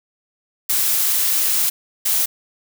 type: noise bursts at uneven times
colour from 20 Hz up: blue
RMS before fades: -18 dBFS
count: 2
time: 0.69-1.7 / 2.05-2.26 s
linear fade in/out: 10 ms
effects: none